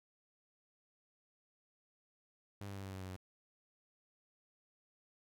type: tone with pitch steps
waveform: sawtooth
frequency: 100.4 / 99.02 / 97.65 / 96.31 / 94.98 / 93.68 / 92.39 Hz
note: G2 / G2 / G2 / G2 / F#2 / F#2 / F#2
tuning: +42 / +18 / -6 / -30 / +46 / +22 / -2 cents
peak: -40 dBFS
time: 2.61-3.163 s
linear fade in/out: 0 ms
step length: 79 ms
effects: none